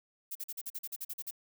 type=noise bursts; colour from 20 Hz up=violet; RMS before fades=-39 dBFS; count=12; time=0.31-1.311 s; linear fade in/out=10 ms; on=44 ms; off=43 ms; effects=none